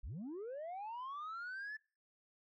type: linear sweep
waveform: sine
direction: up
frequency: 32.92 to 1760 Hz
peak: -40 dBFS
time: 0.03-1.77 s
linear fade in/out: 10 ms
effects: noise-tail reverb RT60 0.4 s tail -26 dB re dry + tanh soft clip ceiling -41 dBFS